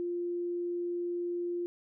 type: tone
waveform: sine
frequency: 349.2 Hz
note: F4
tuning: in tune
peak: -31 dBFS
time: 0-1.66 s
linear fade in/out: 0 ms
effects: none